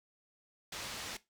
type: low-pass noise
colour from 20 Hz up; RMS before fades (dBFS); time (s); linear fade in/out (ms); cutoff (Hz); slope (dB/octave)
white; -43; 0.72-1.17; 5; 5400; 12
effects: noise-tail reverb RT60 0.2 s tail -17 dB re dry